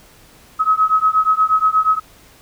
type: beating tone pair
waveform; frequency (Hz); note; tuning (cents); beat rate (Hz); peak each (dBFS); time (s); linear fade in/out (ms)
sine; 1274 / 1282.4; D#6 / E6; +41 / -48; 8.4; -15 / -15; 0.59-2; 20
effects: pink hiss -47 dBFS RMS until 2.41 s